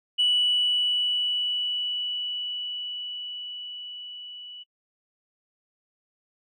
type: tone with level ramp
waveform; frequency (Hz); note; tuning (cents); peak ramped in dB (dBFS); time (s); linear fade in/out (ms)
sine; 2954; F#7; -3; -17 to -39; 0.18-4.64; 20
effects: noise-tail reverb RT60 0.1 s tail -24 dB re dry + tanh soft clip ceiling -15 dBFS